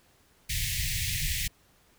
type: band-stop noise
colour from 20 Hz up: pink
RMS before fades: -30 dBFS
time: 0.49-1.48 s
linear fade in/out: 10 ms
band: 160 to 1800 Hz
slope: 96 dB/octave
effects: pink hiss -63 dBFS RMS until 1.98 s